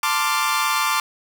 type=chord; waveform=sawtooth; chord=D minor seventh; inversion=second; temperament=equal with one note detuned; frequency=885.6 / 1046.5 / 1174.7 / 1396.9 Hz; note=A5 / C6 / D6 / F6; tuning=+11 / 0 / 0 / 0 cents; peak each=-22 / -21 / -18 / -23 dBFS; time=0.03-1 s; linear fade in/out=2 ms; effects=none